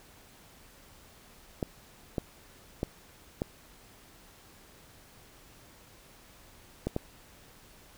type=clicks; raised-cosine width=2 ms; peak=-16 dBFS; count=6; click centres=1.628 / 2.182 / 2.831 / 3.419 / 6.87 / 6.964 s; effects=pink hiss -56 dBFS RMS until 7.97 s